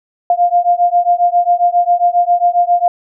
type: beating tone pair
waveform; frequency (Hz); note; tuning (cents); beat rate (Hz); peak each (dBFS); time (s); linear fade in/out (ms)
sine; 698.5 / 705.9; F5 / F5; 0 / +18; 7.4; -12 / -12; 0.3-2.88; 2
effects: none